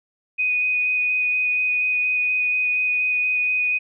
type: tone with vibrato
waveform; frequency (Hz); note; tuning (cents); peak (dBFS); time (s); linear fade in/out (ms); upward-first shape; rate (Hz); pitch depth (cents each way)
sine; 2489; D#7; 0; -18; 0.38-3.79; 20; square; 4.2; 8
effects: none